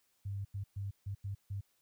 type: tone bursts at uneven times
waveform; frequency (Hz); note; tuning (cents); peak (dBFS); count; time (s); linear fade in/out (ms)
sine; 99.3; G2; +23; -36; 6; 0.25-0.45 / 0.54-0.64 / 0.76-0.91 / 1.06-1.15 / 1.24-1.35 / 1.5-1.61; 10
effects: white hiss -75 dBFS RMS until 1.81 s